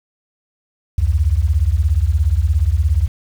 sine beating tone pair, 67.8 / 84.8 Hz, C#2 / E2, -38 / +50 cents, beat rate 17 Hz, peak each -15 dBFS, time 0.98-3.08 s, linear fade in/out 5 ms, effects 7-bit

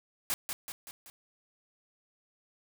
white noise with echo, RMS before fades -31 dBFS, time 0.3-0.34 s, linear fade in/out 0 ms, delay 190 ms, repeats 4, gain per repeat -5 dB, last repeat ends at 1.1 s, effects none

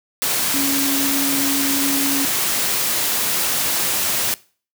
sine tone in noise, 277.2 Hz, C#4, in tune, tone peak -21 dBFS, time 0.54-2.25 s, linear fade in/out 0 ms, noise white, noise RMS -20 dBFS, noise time 0.22-4.34 s, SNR -4 dB, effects noise-tail reverb RT60 0.4 s tail -21 dB re dry + high-pass 100 Hz 12 dB/octave

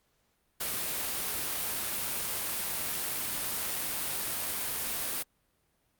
white noise, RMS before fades -33 dBFS, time 0.6-5.23 s, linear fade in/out 10 ms, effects pink hiss -73 dBFS RMS until 5.99 s + Opus 48 kbps

